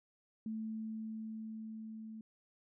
sine tone with level ramp, 220 Hz, A3, in tune, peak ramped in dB -37 to -45 dBFS, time 0.46-2.21 s, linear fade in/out 2 ms, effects none

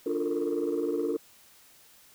sine chord, Bb major seventh, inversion first, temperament equal with one note detuned, 293.7 / 349.2 / 440 / 459.2 Hz, D4 / F4 / A4 / Bb4, 0 / 0 / 0 / -26 cents, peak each -31 / -30 / -33 / -30 dBFS, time 0.06-1.17 s, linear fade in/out 5 ms, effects tanh soft clip ceiling -21 dBFS + white hiss -57 dBFS RMS until 2.14 s

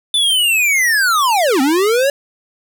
square linear two-way sweep, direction down then up, 3535 to 252.4 to 573 Hz, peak -12 dBFS, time 0.14-2.1 s, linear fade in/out 2 ms, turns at 1.61 s, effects none

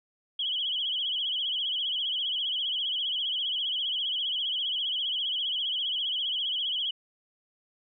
sine tone with vibrato, 3136 Hz, G7, in tune, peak -27 dBFS, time 0.39-6.91 s, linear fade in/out 5 ms, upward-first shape sine, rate 15 Hz, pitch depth 110 cents each way, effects none

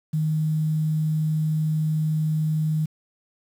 sine tone, 155.56 Hz, D#3, in tune, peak -20 dBFS, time 0.13-2.86 s, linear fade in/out 10 ms, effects 8-bit

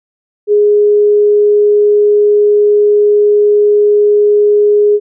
sine tone, 415.3 Hz, G#4, in tune, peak -5 dBFS, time 0.47-5 s, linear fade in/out 50 ms, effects none

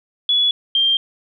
sine tone pair in turn, 3400 / 3180 Hz, G#7 / G7, +40 / +24 cents, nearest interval minor second, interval 116 cents, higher first, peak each -13 / -13 dBFS, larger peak neither, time 0.29-0.51 / 0.75-0.97 s, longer neither, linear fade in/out 2 ms, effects none

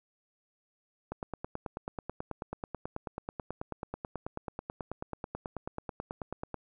click train, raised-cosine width 1 ms, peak -22 dBFS, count 51, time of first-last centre 1.12-6.543 s, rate 9.22 Hz, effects none

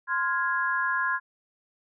sine tone cluster, 1041 / 1406 / 1659 Hz, C6 / F6 / G#6, -9 / +11 / -2 cents, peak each -28 / -30 / -27 dBFS, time 0.07-1.2 s, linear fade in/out 50 ms, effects none

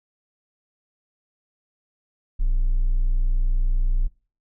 triangle tone, 30.03 Hz, B0, 48 cents flat, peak -14 dBFS, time 2.39-4.08 s, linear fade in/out 20 ms, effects noise-tail reverb RT60 0.4 s tail -25 dB re dry + tanh soft clip ceiling -12 dBFS

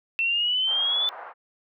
sine exponential sweep, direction up, 2678 to 3520 Hz, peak -21 dBFS, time 0.19-1.09 s, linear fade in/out 0 ms
pink band-pass noise, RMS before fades -40 dBFS, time 0.66-1.34 s, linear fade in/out 50 ms, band 650 to 1500 Hz, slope 24 dB/octave
effects none

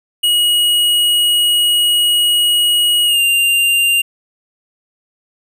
square tone with pitch glide, 2900 to 2790 Hz, F#7 to F7, -35 to -2 cents, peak -11 dBFS, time 0.23-4.02 s, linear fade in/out 10 ms, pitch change -67 cents, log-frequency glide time 3.05-3.21 s, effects none

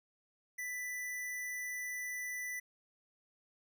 square tone, 1985 Hz, B6, 8 cents sharp, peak -39 dBFS, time 0.58-2.6 s, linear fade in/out 10 ms, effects none

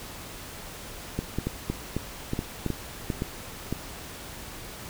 clicks, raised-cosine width 3 ms, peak -14 dBFS, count 12, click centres 1.19 / 1.386 / 1.47 / 1.7 / 1.966 / 2.334 / 2.391 / 2.663 / 2.703 / 3.102 / 3.221 / 3.726 s, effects pink hiss -41 dBFS RMS until 4.89 s

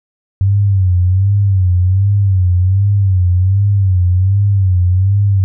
sine tone with vibrato, 95.2 Hz, F#2, 50 cents sharp, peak -8 dBFS, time 0.41-5.44 s, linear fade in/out 0 ms, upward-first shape sine, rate 1.3 Hz, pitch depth 110 cents each way, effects none

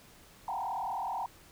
sine tone with frequency modulation, 851 Hz, G#5, 42 cents sharp, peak -32 dBFS, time 0.48-1.26 s, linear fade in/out 2 ms, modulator 38.7 Hz, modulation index 3.2, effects pink hiss -57 dBFS RMS until 1.51 s

